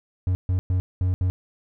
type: tone bursts at uneven times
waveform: triangle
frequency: 91.7 Hz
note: F#2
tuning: 15 cents flat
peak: -17 dBFS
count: 5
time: 0.27-0.35 / 0.49-0.59 / 0.7-0.8 / 1.01-1.14 / 1.21-1.3 s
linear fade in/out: 0 ms
effects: none